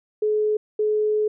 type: tone pair in turn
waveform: sine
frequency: 425.9 / 425.9 Hz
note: G#4 / G#4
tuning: +44 / +44 cents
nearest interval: unison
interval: 0 cents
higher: neither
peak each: -18 dBFS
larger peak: neither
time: 0.22-0.57 / 0.79-1.28 s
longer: second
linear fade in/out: 5 ms
effects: none